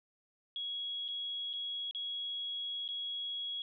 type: tone with dropouts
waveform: sine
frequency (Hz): 3326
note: G#7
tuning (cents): +2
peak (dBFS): -36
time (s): 0.56-3.62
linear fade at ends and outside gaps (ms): 1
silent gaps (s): 1.081-1.086 / 1.531-1.536 / 1.911-1.948 / 2.879-2.888
effects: none